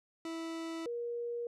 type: tone pair in turn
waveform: 40% pulse / sine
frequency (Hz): 328.1 / 474.5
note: E4 / A#4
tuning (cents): -8 / +31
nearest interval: tritone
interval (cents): 639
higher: second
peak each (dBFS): -37 / -35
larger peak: second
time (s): 0.25-0.86 / 0.86-1.47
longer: neither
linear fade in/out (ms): 2
effects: low-pass 8000 Hz 12 dB/octave